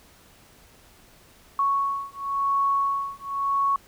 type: beating tone pair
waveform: sine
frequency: 1108.7 / 1109.64 Hz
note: C#6 / C#6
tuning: 0 / +1 cents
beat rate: 0.94 Hz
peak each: -25 dBFS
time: 1.59-3.76 s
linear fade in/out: 2 ms
effects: pink hiss -54 dBFS RMS until 3.87 s